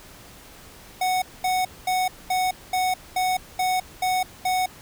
square tone bursts, 740 Hz, F#5, in tune, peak -21 dBFS, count 9, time 1.01-4.66 s, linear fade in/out 5 ms, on 210 ms, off 220 ms, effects pink hiss -46 dBFS RMS until 4.81 s

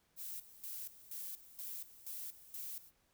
violet noise with tremolo, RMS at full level -45 dBFS, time 0.16-2.92 s, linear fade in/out 50 ms, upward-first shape square, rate 2.1 Hz, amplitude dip 80%, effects pink hiss -75 dBFS RMS until 3.13 s

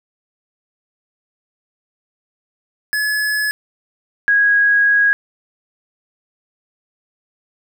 square / sine tone pair in turn, 1704 / 1650.7 Hz, G#6 / G#6, +44 / -11 cents, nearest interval minor second, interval 55 cents, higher first, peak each -17 / -10 dBFS, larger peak second, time 2.93-3.51 / 4.28-5.13 s, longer second, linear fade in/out 0 ms, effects none

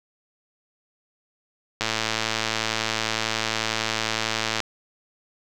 click train, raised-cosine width 0.2 ms, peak -6 dBFS, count 311, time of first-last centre 1.81-4.603 s, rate 111 Hz, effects none

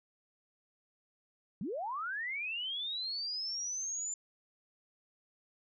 sine linear sweep, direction up, 155.56 to 7160 Hz, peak -35 dBFS, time 1.61-4.14 s, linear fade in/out 2 ms, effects none

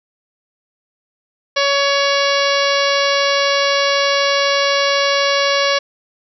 harmonic tone with a mistuned harmonic, 561 Hz, C#5, 21 cents sharp, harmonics 1 / 2 / 3 / 4 / 5 / 6 / 7 / 8 / 9 / 10, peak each -17 / -20 / -22 / -23 / -24 / -25 / -25 / -26 / -27 / -27 dBFS, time 1.56-5.79 s, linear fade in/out 10 ms, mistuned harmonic 7, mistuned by +23 cents, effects none

